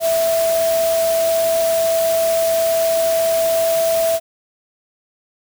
sine tone in noise, 659.3 Hz, E5, in tune, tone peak -14 dBFS, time 0-4.2 s, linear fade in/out 50 ms, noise white, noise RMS -26 dBFS, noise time 0-4.2 s, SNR +9 dB, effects none

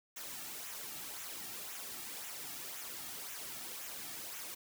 white noise with flanger, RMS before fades -45 dBFS, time 0.16-4.55 s, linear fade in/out 10 ms, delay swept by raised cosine 0.21 to 2.01 ms, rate 1.9 Hz, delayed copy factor -0.55, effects none

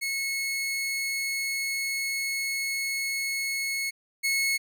sawtooth tone pair in turn, 2187 / 2187 Hz, C#7 / C#7, -24 / -24 cents, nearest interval unison, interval 0 cents, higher neither, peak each -24 / -20 dBFS, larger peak second, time 0.01-3.91 / 4.23-4.58 s, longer first, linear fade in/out 20 ms, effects none

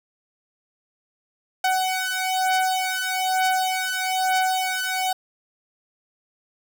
sawtooth beating tone pair, 749 / 750.1 Hz, F#5 / F#5, +21 / +23 cents, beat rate 1.1 Hz, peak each -20 dBFS, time 1.64-5.13 s, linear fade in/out 5 ms, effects none

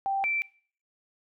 sine tone pair in turn, 783 / 2338 Hz, G5 / D7, -2 / -8 cents, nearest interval octave + perfect fifth, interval 1894 cents, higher second, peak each -25 dBFS, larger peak neither, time 0.06-0.24 / 0.24-0.42 s, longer neither, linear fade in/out 0 ms, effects noise-tail reverb RT60 0.5 s tail -22 dB re dry

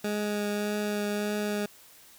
20% pulse tone with vibrato, 207.7 Hz, G#3, in tune, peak -23 dBFS, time 0.04-1.66 s, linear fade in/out 5 ms, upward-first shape triangle, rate 1.7 Hz, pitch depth 13 cents each way, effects white hiss -54 dBFS RMS until 2.18 s

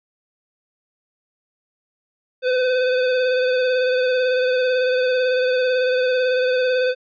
square tone with vibrato, 507 Hz, B4, 45 cents sharp, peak -17 dBFS, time 2.42-6.95 s, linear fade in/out 50 ms, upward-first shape sine, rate 18 Hz, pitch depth 27 cents each way, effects resampled to 11025 Hz

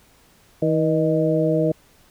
harmonic tone with a mistuned harmonic, 160 Hz, D#3, 49 cents sharp, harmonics 1 / 2 / 3 / 4, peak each -22 / -22 / -22 / -22 dBFS, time 0.62-1.72 s, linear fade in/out 5 ms, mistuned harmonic 4, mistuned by -57 cents, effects pink hiss -55 dBFS RMS until 2.1 s

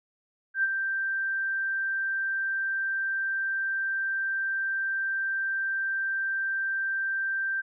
sine tone with ADSR envelope, 1570 Hz, G6, 2 cents sharp, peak -20 dBFS, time 0.54-7.62 s, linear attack 93 ms, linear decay 34 ms, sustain -6 dB, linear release 22 ms, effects none

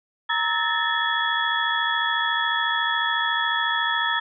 sine tone cluster, 934 / 1298 / 1734 / 1808 / 3358 Hz, A#5 / E6 / A6 / A6 / G#7, +3 / -27 / -26 / +47 / +18 cents, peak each -27 dBFS, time 0.29-4.2 s, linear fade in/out 10 ms, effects none

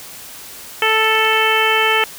harmonic tone, 440 Hz, A4, in tune, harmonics 1 / 2 / 3 / 4 / 5 / 6 / 7, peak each -20 / -20 / -20 / -20 / -20 / -20 / -20 dBFS, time 0.82-2.04 s, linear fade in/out 2 ms
clicks, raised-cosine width 0.2 ms, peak -14 dBFS, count 7, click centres 0.896 / 1.045 / 1.152 / 1.191 / 1.249 / 1.333 / 1.373 s
effects white hiss -35 dBFS RMS until 2.18 s

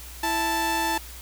sawtooth tone pair together, 330 / 881 Hz, E4 / A5, +2 / +2 cents, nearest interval octave + perfect fourth, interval 1700 cents, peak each -26 / -20 dBFS, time 0.23-0.98 s, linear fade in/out 5 ms, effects added 60 Hz sine -41 dBFS peak until 1.21 s + white hiss -43 dBFS RMS until 1.21 s

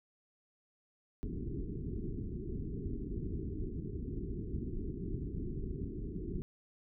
pink low-pass noise, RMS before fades -39 dBFS, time 1.23-6.42 s, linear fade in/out 0 ms, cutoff 420 Hz, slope 96 dB/octave, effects none

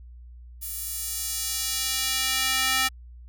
square tone with high-pass filter sweep, 261.6 Hz, C4, in tune, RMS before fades -27 dBFS, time 0.61-2.89 s, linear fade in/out 20 ms, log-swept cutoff 12000 to 1600 Hz, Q 0.8, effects added 60 Hz sine -42 dBFS peak until 3.28 s

